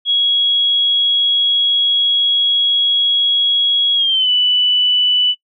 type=tone with pitch glide; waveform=sine; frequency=3322 to 2977 Hz; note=G#7 to F#7; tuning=0 to +10 cents; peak=-11 dBFS; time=0.05-5.35 s; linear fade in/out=50 ms; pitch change=-190 cents; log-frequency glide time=3.95-4.3 s; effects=noise-tail reverb RT60 0.1 s tail -22 dB re dry